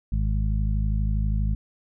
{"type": "harmonic tone", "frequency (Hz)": 52.4, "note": "G#1", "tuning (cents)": 16, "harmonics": [1, 2, 3, 4], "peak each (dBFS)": [-22, -28, -32, -34], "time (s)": [0.12, 1.55], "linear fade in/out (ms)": 5, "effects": []}